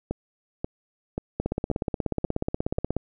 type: two click trains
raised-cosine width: 2 ms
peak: -14 / -12 dBFS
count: 6 / 27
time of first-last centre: 0.11-2.784 / 1.4-2.966 s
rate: 1.87 / 16.6 Hz
effects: none